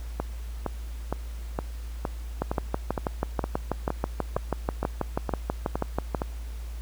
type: two click trains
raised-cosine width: 1 ms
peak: -11 / -13 dBFS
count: 24 / 14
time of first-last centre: 2.42-6.148 / 0.2-6.219 s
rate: 6.17 / 2.16 Hz
effects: added 57 Hz sine -33 dBFS peak until 6.81 s + pink hiss -51 dBFS RMS until 6.81 s